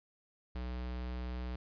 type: tone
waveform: square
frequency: 61.74 Hz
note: B1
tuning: in tune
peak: -38 dBFS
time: 0.55-1.56 s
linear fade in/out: 5 ms
effects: resampled to 11025 Hz + 12-bit